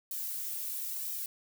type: noise with flanger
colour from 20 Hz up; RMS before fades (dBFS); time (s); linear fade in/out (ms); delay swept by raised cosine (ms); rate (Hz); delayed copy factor
violet; -37; 0.11-1.26; 2; 1.6 to 3.4; 1; +0.95
effects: none